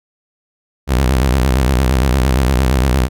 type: tone with vibrato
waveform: sawtooth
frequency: 64.7 Hz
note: C2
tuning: 19 cents flat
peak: -7 dBFS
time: 0.87-3.09 s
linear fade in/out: 50 ms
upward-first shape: square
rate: 8.7 Hz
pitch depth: 110 cents each way
effects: none